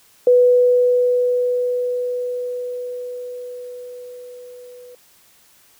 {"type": "tone with level ramp", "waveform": "sine", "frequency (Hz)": 493.9, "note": "B4", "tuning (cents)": 0, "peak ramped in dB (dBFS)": [-8, -38], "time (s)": [0.27, 4.95], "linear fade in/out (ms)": 2, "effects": ["white hiss -53 dBFS RMS until 5.79 s"]}